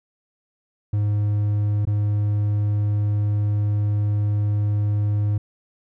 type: tone with dropouts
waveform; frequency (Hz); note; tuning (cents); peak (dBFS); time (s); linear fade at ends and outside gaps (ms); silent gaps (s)
triangle; 103.83; G#2; 0; -16; 0.93-5.38; 5; 1.853-1.871
effects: none